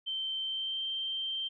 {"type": "tone with pitch glide", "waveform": "sine", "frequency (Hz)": [3112, 3139], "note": ["G7", "G7"], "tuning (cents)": [-13, 2], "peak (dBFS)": -32, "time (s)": [0.06, 1.49], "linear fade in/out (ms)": 20, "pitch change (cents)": 15, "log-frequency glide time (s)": [0.43, 0.82], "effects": []}